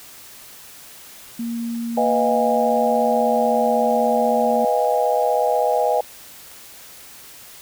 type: tone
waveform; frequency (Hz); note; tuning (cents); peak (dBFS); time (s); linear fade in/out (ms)
sine; 233.1; A#3; 0; -23; 1.39-4.65; 5
type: chord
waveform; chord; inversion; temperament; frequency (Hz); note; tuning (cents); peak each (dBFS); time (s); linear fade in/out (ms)
sine; F half-diminished seventh; second; equal with one note detuned; 493.9 / 622.3 / 698.5 / 818.7; Cb5 / Eb5 / F5 / Ab5; 0 / 0 / 0 / -25; -21 / -21 / -23 / -21; 1.97-6.01; 5
type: clicks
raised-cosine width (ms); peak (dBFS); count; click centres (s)
0.2; -27; 4; 4.847 / 5.735 / 6.046 / 6.516
effects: white hiss -42 dBFS RMS until 7.61 s